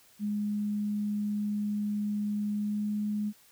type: tone with pitch glide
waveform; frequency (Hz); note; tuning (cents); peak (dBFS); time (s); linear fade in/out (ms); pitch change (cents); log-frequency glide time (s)
sine; 207.7 to 209.1; G#3 to G#3; 0 to +12; -28; 0.19-3.33; 50; +12; 2.55-2.89
effects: white hiss -60 dBFS RMS until 3.51 s